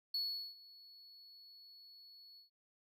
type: tone with ADSR envelope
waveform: triangle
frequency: 4393 Hz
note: C#8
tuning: 16 cents flat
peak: -33 dBFS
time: 0.14-2.5 s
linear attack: 5 ms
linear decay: 400 ms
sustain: -22 dB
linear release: 120 ms
effects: none